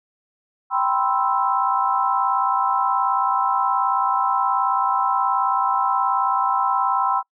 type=chord; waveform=sine; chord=C major seventh; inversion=second; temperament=equal; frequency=784 / 987.8 / 1046.5 / 1318.5 Hz; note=G5 / B5 / C6 / E6; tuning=0 / 0 / 0 / 0 cents; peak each=-23 dBFS; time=0.7-7.23 s; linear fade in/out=50 ms; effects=noise-tail reverb RT60 0.1 s tail -25 dB re dry